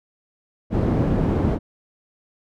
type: low-pass noise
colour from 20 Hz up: white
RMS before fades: -20 dBFS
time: 0.7-1.59 s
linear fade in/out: 50 ms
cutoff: 290 Hz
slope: 12 dB/octave
effects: none